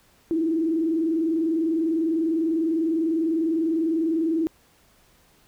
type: tone with vibrato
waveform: sine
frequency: 324.1 Hz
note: E4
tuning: 29 cents flat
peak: -20 dBFS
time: 0.31-4.47 s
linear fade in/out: 0 ms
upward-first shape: square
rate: 20 Hz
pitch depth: 66 cents each way
effects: pink hiss -59 dBFS RMS until 5.47 s